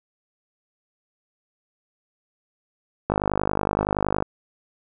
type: click train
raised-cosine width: 1 ms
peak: -7 dBFS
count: 58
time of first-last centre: 3.1-4.224 s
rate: 50.7 Hz
effects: none